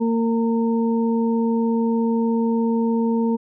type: harmonic tone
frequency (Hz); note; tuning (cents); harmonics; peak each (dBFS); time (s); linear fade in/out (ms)
229.2; A#3; -29; 1 / 2 / 4; -18 / -24 / -30; 0-3.37; 20
effects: none